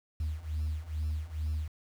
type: beating tone pair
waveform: sine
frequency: 75.9 / 78.2 Hz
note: D#2 / D#2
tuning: -42 / +9 cents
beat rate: 2.3 Hz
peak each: -34 / -32 dBFS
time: 0.2-1.68 s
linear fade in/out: 5 ms
effects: tanh soft clip ceiling -27 dBFS + 9-bit